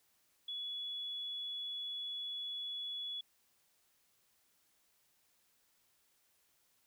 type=tone; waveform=sine; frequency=3395 Hz; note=G#7; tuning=37 cents sharp; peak=-39 dBFS; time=0.48-3.21 s; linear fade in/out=5 ms; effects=white hiss -74 dBFS RMS until 6.86 s

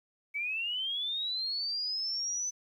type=linear sweep; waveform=sine; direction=up; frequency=2249 to 6080 Hz; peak=-31 dBFS; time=0.34-2.51 s; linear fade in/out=20 ms; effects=11-bit

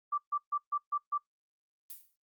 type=tone bursts; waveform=sine; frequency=1169 Hz; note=D6; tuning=8 cents flat; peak=-28 dBFS; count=6; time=0.12-1.18 s; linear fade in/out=10 ms; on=60 ms; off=140 ms
type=noise with exponential decay; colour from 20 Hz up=violet; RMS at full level=-41 dBFS; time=1.9-2.16 s; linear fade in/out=1 ms; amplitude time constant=55 ms
effects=noise-tail reverb RT60 0.1 s tail -19 dB re dry + Opus 48 kbps

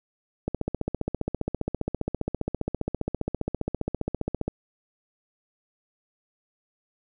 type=click train; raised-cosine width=2 ms; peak=-13 dBFS; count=61; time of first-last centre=0.48-4.48 s; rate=15 Hz; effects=none

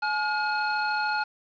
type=tone pair together; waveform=square; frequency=849.5 / 1427 Hz; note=G#5 / F6; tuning=+39 / +37 cents; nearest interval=major sixth; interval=898 cents; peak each=-28 dBFS; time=0.02-1.24 s; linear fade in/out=10 ms; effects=resampled to 11025 Hz + 8-bit

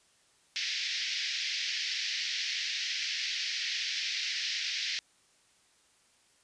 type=band-pass noise; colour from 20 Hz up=white; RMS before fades=-34 dBFS; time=0.56-4.99 s; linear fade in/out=0 ms; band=1800 to 5500 Hz; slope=48 dB/octave; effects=white hiss -66 dBFS RMS until 6.43 s + resampled to 22050 Hz

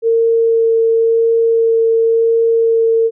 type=tone with vibrato; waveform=sine; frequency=455.8 Hz; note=A#4; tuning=39 cents flat; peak=-9 dBFS; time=0.02-3.11 s; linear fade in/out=50 ms; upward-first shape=sine; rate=0.94 Hz; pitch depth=8 cents each way; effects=none

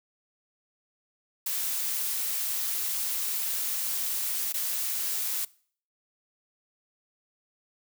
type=noise with dropouts; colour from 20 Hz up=blue; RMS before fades=-30 dBFS; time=1.46-5.45 s; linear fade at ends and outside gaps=5 ms; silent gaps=4.525-4.54 s; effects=noise-tail reverb RT60 0.5 s tail -22 dB re dry

